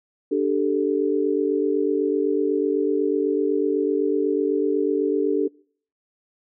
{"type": "chord", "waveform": "sine", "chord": "D suspended fourth", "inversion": "none", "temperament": "equal", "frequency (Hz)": [293.7, 392, 440], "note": ["D4", "G4", "A4"], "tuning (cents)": [0, 0, 0], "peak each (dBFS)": -23, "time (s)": [0.31, 5.48], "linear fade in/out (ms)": 10, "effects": ["noise-tail reverb RT60 0.5 s tail -23 dB re dry"]}